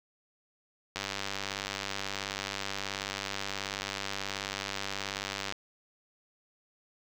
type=click train; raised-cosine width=0.2 ms; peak=-16 dBFS; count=451; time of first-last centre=0.96-5.524 s; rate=98.6 Hz; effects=7-bit